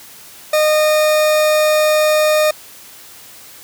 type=tone; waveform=40% pulse; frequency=613 Hz; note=D#5; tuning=26 cents flat; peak=-10 dBFS; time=0.53-2.51 s; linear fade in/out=5 ms; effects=white hiss -39 dBFS RMS until 3.63 s + high-pass 60 Hz 12 dB/octave